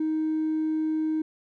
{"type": "tone with hard clipping", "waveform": "sine", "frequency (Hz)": 313.4, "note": "D#4", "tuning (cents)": 13, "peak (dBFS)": -24, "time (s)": [0, 1.22], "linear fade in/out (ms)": 5, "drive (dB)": 1, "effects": []}